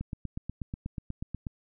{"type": "click train", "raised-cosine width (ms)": 5, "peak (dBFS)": -22, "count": 13, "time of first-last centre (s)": [0.01, 1.468], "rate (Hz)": 8.23, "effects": []}